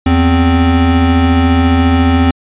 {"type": "tone pair together", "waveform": "square", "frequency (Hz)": [82.41, 261.6], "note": ["E2", "C4"], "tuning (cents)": [0, 0], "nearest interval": "octave + minor sixth", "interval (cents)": 2000, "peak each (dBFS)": -11, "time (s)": [0.06, 2.31], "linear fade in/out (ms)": 5, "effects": ["resampled to 8000 Hz"]}